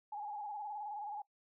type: tone with vibrato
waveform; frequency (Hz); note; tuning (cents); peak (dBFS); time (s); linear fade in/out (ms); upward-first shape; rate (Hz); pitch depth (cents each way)
sine; 830.6; G#5; 0; -40; 0.12-1.22; 5; square; 19; 46
effects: noise-tail reverb RT60 0.1 s tail -19 dB re dry